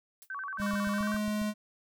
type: noise with exponential decay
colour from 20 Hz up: blue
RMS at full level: -46 dBFS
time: 0.22-0.3 s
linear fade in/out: 2 ms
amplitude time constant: 17 ms
type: tone with vibrato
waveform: sine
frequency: 1318.5 Hz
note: E6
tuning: in tune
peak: -35 dBFS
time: 0.3-1.17 s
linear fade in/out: 2 ms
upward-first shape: square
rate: 11 Hz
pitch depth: 270 cents each way
type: tone with pitch glide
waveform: square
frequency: 203.6 to 210.9 Hz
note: G#3 to G#3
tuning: -34 to +27 cents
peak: -30 dBFS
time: 0.58-1.54 s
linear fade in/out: 50 ms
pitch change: +61 cents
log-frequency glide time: 0.91-1.13 s
type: click train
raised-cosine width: 5 ms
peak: -32 dBFS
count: 7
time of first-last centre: 0.6-1.416 s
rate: 7.35 Hz
effects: none